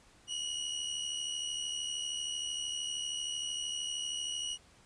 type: tone pair together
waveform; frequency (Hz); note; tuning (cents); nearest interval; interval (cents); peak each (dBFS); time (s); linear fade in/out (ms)
sawtooth; 2887 / 2960; F#7 / F#7; -43 / 0; unison; 43; -33 / -37; 0.27-4.58; 50
effects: pink hiss -62 dBFS RMS until 4.85 s + resampled to 22050 Hz